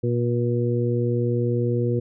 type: harmonic tone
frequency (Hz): 120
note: B2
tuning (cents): -49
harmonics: 1 / 2 / 3 / 4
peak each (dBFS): -22 / -28 / -26 / -27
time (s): 0.03-2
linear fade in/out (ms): 10
effects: none